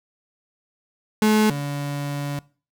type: tone pair in turn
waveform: 35% pulse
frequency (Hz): 214.8 / 143.36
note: A3 / D3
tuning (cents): -41 / -41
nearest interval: perfect fifth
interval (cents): 700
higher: first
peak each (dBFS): -13 / -23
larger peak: first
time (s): 1.22-1.5 / 1.5-2.39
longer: second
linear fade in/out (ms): 2
effects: noise-tail reverb RT60 0.4 s tail -22 dB re dry